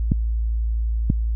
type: clicks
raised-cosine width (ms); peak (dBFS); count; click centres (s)
5; -4; 2; 0.119 / 1.101
effects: added 56 Hz sine -19 dBFS peak until 1.35 s